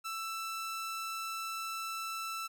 sawtooth tone, 1327 Hz, E6, 11 cents sharp, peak -33 dBFS, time 0.04-2.48 s, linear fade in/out 20 ms, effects none

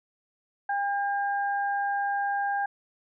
sine tone pair together, 804 / 1608 Hz, G5 / G6, +44 / +44 cents, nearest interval octave, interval 1200 cents, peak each -26 / -31 dBFS, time 0.69-2.66 s, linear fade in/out 5 ms, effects none

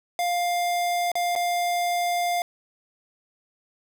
square tone with dropouts, 702 Hz, F5, 9 cents sharp, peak -23 dBFS, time 0.19-2.42 s, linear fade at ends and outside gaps 1 ms, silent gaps 1.117-1.154 / 1.353-1.36 s, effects none

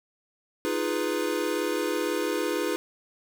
square chord, F half-diminished seventh, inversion third, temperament equal, 311.1 / 349.2 / 415.3 / 493.9 Hz, Eb4 / F4 / Ab4 / Cb5, 0 / 0 / 0 / 0 cents, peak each -32 dBFS, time 0.65-2.76 s, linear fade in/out 0 ms, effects 9-bit

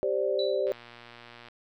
sine chord, G suspended fourth, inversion none, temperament equal, 392 / 523.3 / 587.3 Hz, G4 / C5 / D5, 0 / 0 / 0 cents, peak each -29 dBFS, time 0.03-0.72 s, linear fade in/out 0 ms
sine tone with exponential decay, 3951 Hz, B7, in tune, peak -30 dBFS, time 0.39-0.76 s, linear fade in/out 2 ms, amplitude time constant 80 ms
click train, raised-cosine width 0.3 ms, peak -31 dBFS, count 98, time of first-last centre 0.67-1.485 s, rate 119 Hz
effects none

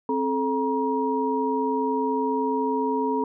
sine tone cluster, 264.1 / 434.2 / 950 Hz, C4 / A4 / A#5, +16 / -23 / +33 cents, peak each -26 dBFS, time 0.09-3.24 s, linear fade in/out 2 ms, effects none

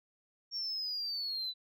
sine linear sweep, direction down, 5540 to 3951 Hz, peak -33 dBFS, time 0.51-1.54 s, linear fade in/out 50 ms, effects tanh soft clip ceiling -31 dBFS

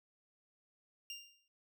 25% pulse tone with exponential decay, 2794 Hz, F7, in tune, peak -37 dBFS, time 1.1-1.48 s, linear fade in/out 1 ms, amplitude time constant 82 ms, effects none

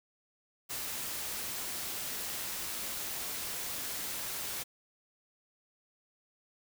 white noise, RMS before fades -38 dBFS, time 0.69-4.64 s, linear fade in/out 20 ms, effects none

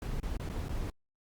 brown noise with dropouts, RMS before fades -35 dBFS, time 0.02-0.9 s, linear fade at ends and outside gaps 2 ms, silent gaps 0.2-0.23 / 0.369-0.397 / 0.49-0.498 / 0.685-0.692 s, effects Opus 48 kbps

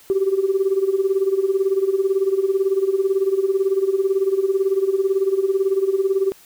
sine tone with tremolo, 387.4 Hz, G4, 20 cents flat, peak -12 dBFS, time 0.1-6.32 s, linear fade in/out 0 ms, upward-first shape sine, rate 18 Hz, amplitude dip 80%, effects tanh soft clip ceiling -9 dBFS + white hiss -49 dBFS RMS until 6.45 s

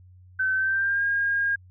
sine tone with pitch glide, 1531 to 1622 Hz, G6 to G#6, -41 to -41 cents, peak -21 dBFS, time 0.39-1.56 s, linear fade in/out 10 ms, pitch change +100 cents, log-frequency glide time 0.54-1.04 s, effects added 91 Hz sine -48 dBFS peak until 1.7 s

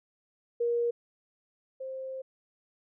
sine tone pair in turn, 473.2 / 526.6 Hz, A#4 / C5, +26 / +11 cents, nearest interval major second, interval 185 cents, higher second, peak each -25 / -35 dBFS, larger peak first, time 0.6-0.91 / 1.8-2.22 s, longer second, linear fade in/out 10 ms, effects none

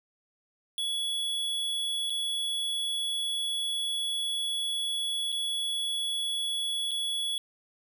square tone with dropouts, 3382 Hz, G#7, 31 cents sharp, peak -29 dBFS, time 0.78-7.38 s, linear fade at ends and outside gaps 1 ms, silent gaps 2.098-2.103 / 5.32-5.325 / 6.91-6.915 s, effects none

